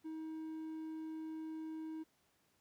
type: tone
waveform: triangle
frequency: 317 Hz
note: D#4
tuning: 32 cents sharp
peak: -40 dBFS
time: 0.04-2.04 s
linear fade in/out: 20 ms
effects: pink hiss -75 dBFS RMS until 2.6 s + high-pass 100 Hz 12 dB/octave